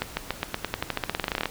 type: accelerating click train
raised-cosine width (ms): 0.3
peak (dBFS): -9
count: 22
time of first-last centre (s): 0.02-1.457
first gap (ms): 150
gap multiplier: 0.91
effects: pink hiss -42 dBFS RMS until 1.5 s